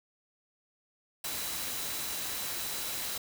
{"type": "tone in noise", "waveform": "sine", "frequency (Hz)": 3958, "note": "B7", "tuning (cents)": 3, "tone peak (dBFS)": -45, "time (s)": [1.24, 3.18], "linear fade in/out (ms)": 5, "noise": "white", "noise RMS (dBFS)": -36, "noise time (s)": [1.24, 3.18], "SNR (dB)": -12, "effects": []}